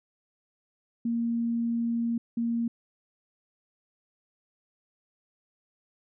sine tone bursts at uneven times, 233.1 Hz, A#3, in tune, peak -25 dBFS, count 2, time 1.05-2.18 / 2.37-2.68 s, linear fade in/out 5 ms, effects none

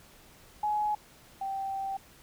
sine tone pair in turn, 842 / 779.3 Hz, G#5 / G5, +24 / -10 cents, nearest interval minor second, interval 134 cents, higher first, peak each -26 / -31 dBFS, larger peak first, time 0.63-0.95 / 1.41-1.97 s, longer second, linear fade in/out 5 ms, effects pink hiss -56 dBFS RMS until 2.22 s

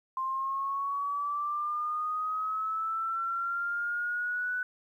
sine linear sweep, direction up, 1046.5 to 1493 Hz, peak -29 dBFS, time 0.17-4.63 s, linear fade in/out 2 ms, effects 11-bit

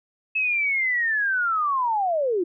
sine linear sweep, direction down, 2606 to 329.6 Hz, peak -20 dBFS, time 0.35-2.44 s, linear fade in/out 10 ms, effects none

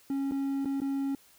triangle tone with dropouts, 274.7 Hz, C#4, 16 cents flat, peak -26 dBFS, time 0.1-1.15 s, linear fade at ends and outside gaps 2 ms, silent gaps 0.312-0.319 / 0.648-0.656 / 0.803-0.817 s, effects white hiss -60 dBFS RMS until 1.38 s

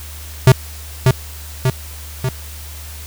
square tone with echo, 129.5 Hz, C3, 17 cents flat, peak -4 dBFS, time 0.47-0.52 s, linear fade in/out 2 ms, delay 590 ms, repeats 3, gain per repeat -4 dB, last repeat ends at 2.29 s, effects added 75 Hz sine -31 dBFS peak until 3.06 s + white hiss -36 dBFS RMS until 3.06 s

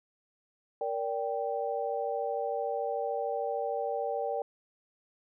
sine chord, G minor, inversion first, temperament equal with one note detuned, 466.2 / 579.6 / 784 Hz, Bb4 / D5 / G5, 0 / -23 / 0 cents, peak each -34 dBFS, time 0.81-4.42 s, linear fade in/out 2 ms, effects none

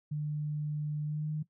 sine tone with pitch glide, 150 to 153.24 Hz, D3 to D#3, +37 to -26 cents, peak -31 dBFS, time 0.11-1.43 s, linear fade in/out 10 ms, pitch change +37 cents, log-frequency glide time 1.05-1.3 s, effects noise-tail reverb RT60 0.1 s tail -17 dB re dry

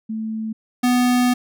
sine / square tone pair in turn, 220 / 247.5 Hz, A3 / B3, 0 / +4 cents, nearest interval major second, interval 204 cents, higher second, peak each -23 / -15 dBFS, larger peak second, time 0.09-0.53 / 0.83-1.34 s, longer second, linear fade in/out 10 ms, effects none

